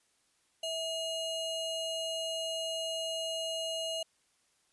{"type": "ring-modulated tone", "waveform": "square", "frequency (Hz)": 1760, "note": "A6", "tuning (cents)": 0, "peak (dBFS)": -31, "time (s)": [0.63, 4.03], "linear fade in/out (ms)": 5, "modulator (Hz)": 1110, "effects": ["white hiss -72 dBFS RMS until 4.72 s", "resampled to 24000 Hz"]}